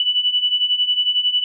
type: beating tone pair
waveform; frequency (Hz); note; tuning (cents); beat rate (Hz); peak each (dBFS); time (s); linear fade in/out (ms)
sine; 2960 / 2971; F#7 / F#7; 0 / +6; 11; -21 / -17; 0-1.44; 2
effects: none